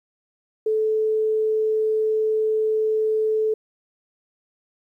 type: tone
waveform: sine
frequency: 435.2 Hz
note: A4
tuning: 19 cents flat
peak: -18 dBFS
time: 0.66-3.54 s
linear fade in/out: 5 ms
effects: 10-bit